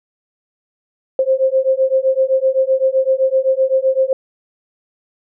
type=beating tone pair; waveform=sine; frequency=524 / 531.8 Hz; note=C5 / C5; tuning=+2 / +28 cents; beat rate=7.8 Hz; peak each=-15 / -15 dBFS; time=1.19-4.13 s; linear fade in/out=2 ms; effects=none